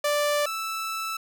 sawtooth tone pair in turn, 587.3 / 1318.4 Hz, D5 / E6, 0 / 0 cents, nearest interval octave + major second, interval 1400 cents, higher second, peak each -18 / -25 dBFS, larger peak first, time 0.04-0.46 / 0.46-1.17 s, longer second, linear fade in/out 5 ms, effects none

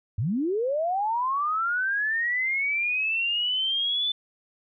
sine linear sweep, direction up, 88 to 3520 Hz, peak -23 dBFS, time 0.18-4.12 s, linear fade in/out 5 ms, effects none

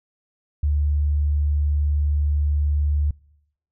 sine tone, 73.42 Hz, D2, in tune, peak -17 dBFS, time 0.63-3.11 s, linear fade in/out 5 ms, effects noise-tail reverb RT60 0.8 s tail -25 dB re dry

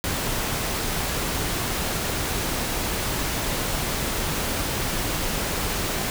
pink noise, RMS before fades -26 dBFS, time 0.04-6.1 s, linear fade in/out 0 ms, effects none

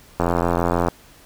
click train, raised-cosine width 1 ms, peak -5 dBFS, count 60, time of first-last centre 0.2-0.884 s, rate 86.2 Hz, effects pink hiss -49 dBFS RMS until 1.25 s

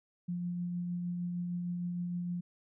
sine tone with tremolo, 175.8 Hz, F3, 12 cents sharp, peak -32 dBFS, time 0.28-2.41 s, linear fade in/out 10 ms, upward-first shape triangle, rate 6.5 Hz, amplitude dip 25%, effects none

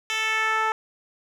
10% pulse tone with band-pass filter sweep, 439.7 Hz, A4, 1 cent flat, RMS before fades -24 dBFS, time 0.1-0.72 s, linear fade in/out 0 ms, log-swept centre 3600 to 1000 Hz, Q 1.4, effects none

